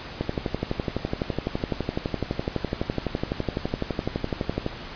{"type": "click train", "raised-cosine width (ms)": 2, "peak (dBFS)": -11, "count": 54, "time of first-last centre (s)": [0.21, 4.664], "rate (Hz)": 11.9, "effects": ["pink hiss -38 dBFS RMS until 4.95 s", "resampled to 11025 Hz"]}